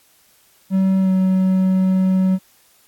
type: tone with pitch glide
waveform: triangle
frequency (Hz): 190.6 to 187.76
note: G3 to F#3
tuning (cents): -48 to +26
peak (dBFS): -11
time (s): 0.7-2.39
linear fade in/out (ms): 50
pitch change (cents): -26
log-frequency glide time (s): 1-1.11
effects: white hiss -55 dBFS RMS until 2.87 s + AAC 64 kbps